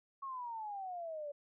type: exponential sweep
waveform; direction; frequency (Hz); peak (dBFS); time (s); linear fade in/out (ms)
sine; down; 1108.7 to 568; -40; 0.22-1.32; 10
effects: none